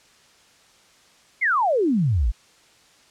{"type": "exponential sweep", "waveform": "sine", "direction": "down", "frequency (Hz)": [2241, 46.25], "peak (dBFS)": -17, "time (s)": [1.41, 2.32], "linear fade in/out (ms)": 20, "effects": ["white hiss -55 dBFS RMS until 3.1 s", "low-pass 7000 Hz 12 dB/octave"]}